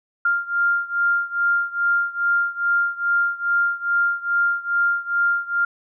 sine beating tone pair, 1396.9 / 1399.3 Hz, F6 / F6, 0 / +3 cents, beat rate 2.4 Hz, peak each -20 / -22 dBFS, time 0.25-5.65 s, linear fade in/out 5 ms, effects none

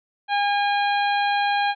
harmonic tone, 813 Hz, G#5, 37 cents flat, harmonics 1 / 2 / 3 / 4 / 5, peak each -20 / -26 / -30 / -32 / -34 dBFS, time 0.28-1.75 s, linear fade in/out 50 ms, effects none

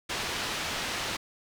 white low-pass noise, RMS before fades -33 dBFS, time 0.09-1.17 s, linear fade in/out 10 ms, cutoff 4000 Hz, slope 12 dB/octave, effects none

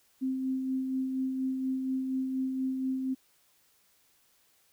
sine tone with tremolo, 262 Hz, C4, 2 cents sharp, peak -27 dBFS, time 0.21-3.15 s, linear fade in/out 20 ms, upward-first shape sine, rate 4.2 Hz, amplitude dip 35%, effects white hiss -67 dBFS RMS until 4.72 s

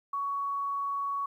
sine tone, 1120 Hz, C#6, 18 cents sharp, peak -29 dBFS, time 0.13-1.26 s, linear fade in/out 5 ms, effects 11-bit

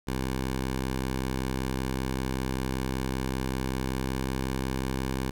10% pulse tone with pitch glide, 65.2 to 65.58 Hz, C2 to C2, -5 to +5 cents, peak -20 dBFS, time 0.07-5.31 s, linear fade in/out 10 ms, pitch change +10 cents, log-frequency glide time 3.85-4.27 s, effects none

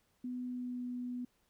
sine tone with pitch glide, 249.2 to 246.8 Hz, B3 to B3, +16 to -1 cents, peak -37 dBFS, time 0.24-1.25 s, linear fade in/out 5 ms, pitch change -17 cents, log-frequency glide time 0.44-0.85 s, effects pink hiss -75 dBFS RMS until 1.49 s

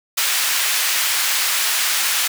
pink high-pass noise, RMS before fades -19 dBFS, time 0.17-2.28 s, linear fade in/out 10 ms, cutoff 1700 Hz, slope 12 dB/octave, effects none

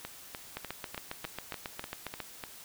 two click trains, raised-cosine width 0.3 ms, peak -20 / -22 dBFS, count 13 / 9, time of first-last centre 0.57-2.203 / 0.05-2.438 s, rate 7.35 / 3.35 Hz, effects white hiss -50 dBFS RMS until 2.64 s

